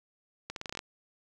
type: accelerating click train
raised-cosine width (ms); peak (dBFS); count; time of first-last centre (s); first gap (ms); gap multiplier
0.2; -20; 9; 0.5-0.791; 62; 0.84
effects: none